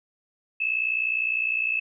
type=tone with amplitude modulation; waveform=sine; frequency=2607 Hz; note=E7; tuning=20 cents flat; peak=-19 dBFS; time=0.6-1.8 s; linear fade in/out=10 ms; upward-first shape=sine; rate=59.9 Hz; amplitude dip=80%; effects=none